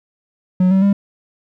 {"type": "tone with pitch steps", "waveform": "triangle", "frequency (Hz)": [183.5, 191.29, 199.42], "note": ["F#3", "G3", "G3"], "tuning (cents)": [-14, -42, 30], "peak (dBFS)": -8, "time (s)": [0.6, 0.93], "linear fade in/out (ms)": 5, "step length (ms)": 110, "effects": []}